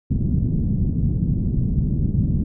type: low-pass noise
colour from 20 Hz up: white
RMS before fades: -20 dBFS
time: 0.1-2.44 s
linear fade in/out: 10 ms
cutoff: 200 Hz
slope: 24 dB/octave
effects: none